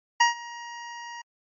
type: tone with ADSR envelope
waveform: 25% pulse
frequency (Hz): 946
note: A#5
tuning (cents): +25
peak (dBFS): -11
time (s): 0.2-1.22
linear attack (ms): 9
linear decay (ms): 130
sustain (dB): -22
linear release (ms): 10
effects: MP3 32 kbps